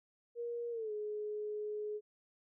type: tone with pitch glide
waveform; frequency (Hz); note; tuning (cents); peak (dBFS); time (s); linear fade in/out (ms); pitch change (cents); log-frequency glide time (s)
sine; 473.2 to 421.6; A#4 to G#4; +26 to +26; -37; 0.35-2.01; 50; -200; 0.71-0.92
effects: none